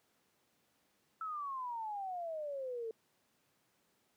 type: exponential sweep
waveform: sine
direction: down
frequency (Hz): 1326 to 440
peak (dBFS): -38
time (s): 1.21-2.91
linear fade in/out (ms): 2
effects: pink hiss -75 dBFS RMS until 4.16 s + high-pass 150 Hz 12 dB/octave